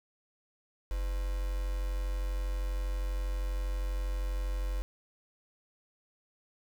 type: tone with quantisation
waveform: sine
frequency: 46.25 Hz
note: F#1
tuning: in tune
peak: -30 dBFS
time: 0.91-4.82 s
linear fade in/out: 0 ms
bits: 7
effects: none